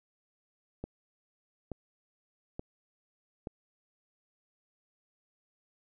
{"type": "click train", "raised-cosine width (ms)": 2, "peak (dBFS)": -24, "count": 4, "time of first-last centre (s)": [0.84, 3.472], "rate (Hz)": 1.14, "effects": []}